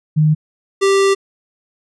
sine / square tone pair in turn, 153.8 / 392.1 Hz, D#3 / G4, -20 / 0 cents, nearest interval octave + major third, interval 1620 cents, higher second, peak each -9 / -11 dBFS, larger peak first, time 0.16-0.35 / 0.81-1.15 s, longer second, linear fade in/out 20 ms, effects resampled to 22050 Hz

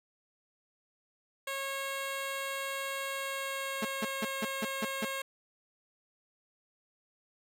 10% pulse tone with pitch glide, 546 to 541 Hz, C#5 to C#5, -26 to -42 cents, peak -26 dBFS, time 1.47-5.22 s, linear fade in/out 5 ms, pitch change -16 cents, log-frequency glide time 3.06-4.34 s
sawtooth tone bursts, 217.9 Hz, A3, 17 cents flat, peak -27 dBFS, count 7, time 3.82-5.05 s, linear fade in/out 5 ms, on 30 ms, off 170 ms
effects none

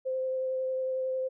sine tone with vibrato, 520 Hz, C5, 11 cents flat, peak -28 dBFS, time 0.05-1.29 s, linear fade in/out 20 ms, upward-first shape triangle, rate 11 Hz, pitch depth 12 cents each way, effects none

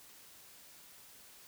silence, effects white hiss -57 dBFS RMS until 1.47 s

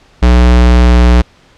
square tone with pitch glide, 60.8 to 60.45 Hz, B1 to B1, -26 to -36 cents, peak -4 dBFS, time 0.22-1.22 s, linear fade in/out 10 ms, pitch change -10 cents, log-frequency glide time 0.81-0.94 s, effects pink hiss -45 dBFS RMS until 1.57 s + low-pass 5000 Hz 12 dB/octave

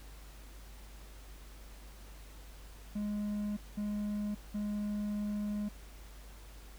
triangle tone bursts at uneven times, 207.7 Hz, G#3, in tune, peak -31 dBFS, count 3, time 2.95-3.57 / 3.77-4.35 / 4.54-5.69 s, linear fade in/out 10 ms, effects added 50 Hz sine -49 dBFS peak until 6.78 s + pink hiss -57 dBFS RMS until 6.78 s

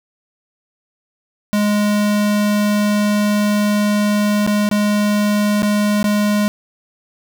square tone with dropouts, 207.7 Hz, G#3, in tune, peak -14 dBFS, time 1.53-6.48 s, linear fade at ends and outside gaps 0 ms, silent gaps 4.465-4.475 / 4.69-4.713 / 5.621-5.63 / 6.029-6.042 s, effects none

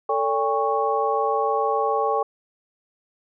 sine tone cluster, 445.2 / 572 / 805 / 1107 Hz, A4 / D5 / G5 / C#6, +20 / -46 / +46 / -3 cents, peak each -24 / -27 / -24 / -25 dBFS, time 0.09-2.23 s, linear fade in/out 5 ms, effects none

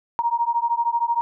sine beating tone pair, 932.3 / 945.3 Hz, A#5 / A#5, 0 / +24 cents, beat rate 13 Hz, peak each -22 dBFS, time 0.19-1.21 s, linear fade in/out 0 ms, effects none

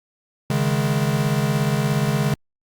square chord, C# suspended second, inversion none, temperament equal, 138.59 / 155.56 / 207.7 Hz, C#3 / D#3 / G#3, 0 / 0 / 0 cents, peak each -22 / -24 / -25 dBFS, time 0.5-2.34 s, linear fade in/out 2 ms, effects Opus 48 kbps

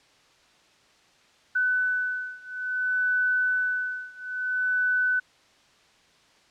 sine beating tone pair, 1500 / 1500.58 Hz, F#6 / F#6, +23 / +24 cents, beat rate 0.58 Hz, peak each -26 / -27 dBFS, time 1.55-5.2 s, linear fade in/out 10 ms, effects white hiss -59 dBFS RMS until 6.5 s + low-pass 5000 Hz 12 dB/octave

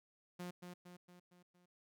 sawtooth tone with echo, 178 Hz, F3, 33 cents sharp, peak -40 dBFS, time 0.39-0.51 s, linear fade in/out 10 ms, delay 230 ms, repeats 5, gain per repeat -5 dB, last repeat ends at 1.66 s, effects none

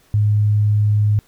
sine tone, 104.8 Hz, G#2, 16 cents sharp, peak -12 dBFS, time 0.14-1.19 s, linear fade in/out 0 ms, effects pink hiss -55 dBFS RMS until 1.27 s

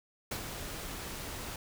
pink noise with ADSR envelope, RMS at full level -35 dBFS, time 0.31-1.56 s, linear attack 6 ms, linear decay 74 ms, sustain -6 dB, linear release 3 ms, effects none

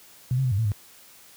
sine tone with pitch steps, 126.1 / 133.4 / 126.5 / 97.8 / 112.9 / 102.8 Hz, B2 / C3 / B2 / G2 / A2 / G#2, +36 / +34 / +42 / -4 / +45 / -17 cents, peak -20 dBFS, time 0.31-0.718 s, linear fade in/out 0 ms, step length 68 ms, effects white hiss -51 dBFS RMS until 1.36 s + high-pass 60 Hz 12 dB/octave

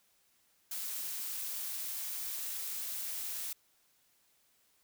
blue noise, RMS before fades -39 dBFS, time 0.71-3.53 s, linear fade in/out 5 ms, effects white hiss -71 dBFS RMS until 4.83 s

